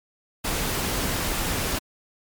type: noise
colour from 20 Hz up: pink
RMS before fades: -26 dBFS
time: 0.44-1.79 s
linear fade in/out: 10 ms
effects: MP3 96 kbps